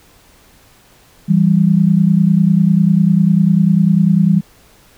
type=tone pair together; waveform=sine; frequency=165.94 / 196 Hz; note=E3 / G3; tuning=+12 / 0 cents; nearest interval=minor third; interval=288 cents; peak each=-11 dBFS; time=1.28-4.41 s; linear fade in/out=20 ms; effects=pink hiss -48 dBFS RMS until 4.97 s